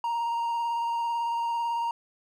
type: tone with vibrato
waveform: triangle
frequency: 934 Hz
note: A#5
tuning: 3 cents sharp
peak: -24 dBFS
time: 0.04-1.91 s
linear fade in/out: 2 ms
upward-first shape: square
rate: 18 Hz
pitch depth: 13 cents each way
effects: none